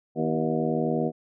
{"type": "harmonic tone with a mistuned harmonic", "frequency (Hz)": 79.8, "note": "D#2", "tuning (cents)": 44, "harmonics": [2, 3, 4, 5, 6, 7, 8, 9], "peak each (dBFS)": [-30, -28, -32, -31, -30, -39, -33, -34], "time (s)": [0.15, 1.12], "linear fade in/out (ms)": 50, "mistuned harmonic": 5, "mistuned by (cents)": -52, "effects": []}